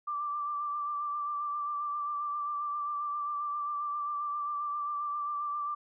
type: tone with vibrato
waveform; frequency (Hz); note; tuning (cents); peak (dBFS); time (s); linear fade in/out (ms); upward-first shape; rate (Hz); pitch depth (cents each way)
sine; 1174.7; D6; 0; -31; 0.07-5.75; 10; sine; 7.5; 26
effects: none